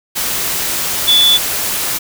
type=tone in noise; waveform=sine; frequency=3460 Hz; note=A7; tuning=30 cents flat; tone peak=-7 dBFS; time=1.07-1.38 s; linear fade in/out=20 ms; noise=white; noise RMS=-18 dBFS; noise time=0.15-1.99 s; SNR=+8 dB; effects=none